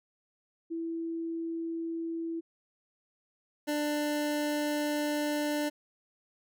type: tone pair in turn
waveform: sine / 25% pulse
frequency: 330.6 / 296.4 Hz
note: E4 / D4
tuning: +5 / +16 cents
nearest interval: major second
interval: 189 cents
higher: first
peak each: -32 / -25 dBFS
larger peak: second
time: 0.7-2.41 / 3.67-5.7 s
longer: second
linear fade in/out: 20 ms
effects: none